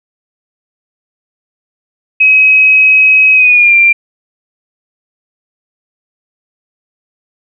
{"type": "tone with pitch glide", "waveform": "sine", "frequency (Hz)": [2544, 2374], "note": ["D#7", "D7"], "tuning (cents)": [38, 18], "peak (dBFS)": -3, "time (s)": [2.2, 3.93], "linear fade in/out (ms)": 10, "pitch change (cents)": -120, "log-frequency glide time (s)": [3.34, 3.75], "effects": []}